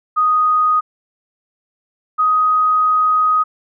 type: tone pair in turn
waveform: sine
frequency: 1244.5 / 1253.2 Hz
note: D#6 / D#6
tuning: 0 / +12 cents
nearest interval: unison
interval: 12 cents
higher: second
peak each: -11 dBFS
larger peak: neither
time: 0.16-0.81 / 2.18-3.44 s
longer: second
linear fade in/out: 20 ms
effects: none